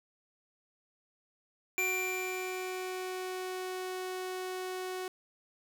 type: tone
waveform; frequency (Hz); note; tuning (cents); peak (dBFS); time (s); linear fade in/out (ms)
sawtooth; 370; F#4; 0; -32; 1.78-5.08; 2
type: tone with exponential decay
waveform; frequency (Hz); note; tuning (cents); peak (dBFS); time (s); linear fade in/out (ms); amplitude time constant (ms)
square; 2365; D7; +12; -29; 1.78-3.9; 0; 460
effects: none